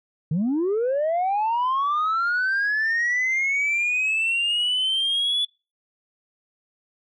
sine linear sweep, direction up, 143.5 to 3450 Hz, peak -18 dBFS, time 0.31-5.45 s, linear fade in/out 5 ms, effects noise-tail reverb RT60 0.3 s tail -26 dB re dry + tanh soft clip ceiling -18 dBFS

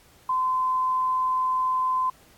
sine tone, 1027 Hz, C6, 33 cents flat, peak -21 dBFS, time 0.29-2.1 s, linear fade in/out 5 ms, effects pink hiss -56 dBFS RMS until 2.37 s + AAC 64 kbps

